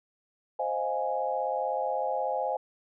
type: chord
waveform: sine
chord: F minor seventh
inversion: second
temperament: equal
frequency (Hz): 523.3 / 622.3 / 698.5 / 830.6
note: C5 / Eb5 / F5 / Ab5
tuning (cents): 0 / 0 / 0 / 0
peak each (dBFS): -32 / -34 / -34 / -31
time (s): 0.59-2.57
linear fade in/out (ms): 5
effects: none